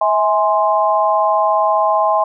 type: chord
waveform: sine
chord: E augmented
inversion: none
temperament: equal with one note detuned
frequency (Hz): 645.7 / 830.6 / 1046.5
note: E5 / G#5 / B#5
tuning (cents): -36 / 0 / 0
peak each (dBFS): -16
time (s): 0.01-2.24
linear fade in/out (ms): 5
effects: none